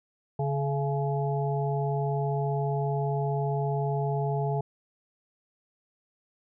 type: harmonic tone with a mistuned harmonic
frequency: 141.3 Hz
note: C#3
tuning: 34 cents sharp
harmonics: 1 / 3 / 5 / 6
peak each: -27 / -32 / -34 / -35 dBFS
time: 0.39-4.61 s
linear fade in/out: 5 ms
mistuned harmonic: 5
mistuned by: -57 cents
effects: none